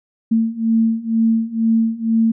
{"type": "beating tone pair", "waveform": "sine", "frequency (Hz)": [224.4, 226.5], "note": ["A3", "A#3"], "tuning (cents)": [34, -50], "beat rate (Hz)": 2.1, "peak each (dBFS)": [-18, -16], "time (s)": [0.31, 2.32], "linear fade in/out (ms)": 10, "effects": []}